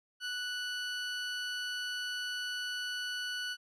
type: tone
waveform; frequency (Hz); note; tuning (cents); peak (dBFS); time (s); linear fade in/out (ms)
20% pulse; 1480; F#6; 0; -30; 0.2-3.57; 50
effects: low-pass 8000 Hz 12 dB/octave